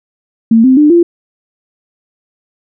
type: tone with pitch steps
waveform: sine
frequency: 226.4 / 260.1 / 298.7 / 343.2 Hz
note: A3 / C4 / D4 / F4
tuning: +50 / -10 / +29 / -30 cents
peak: -3 dBFS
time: 0.51-1.03 s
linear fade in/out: 5 ms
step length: 130 ms
effects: none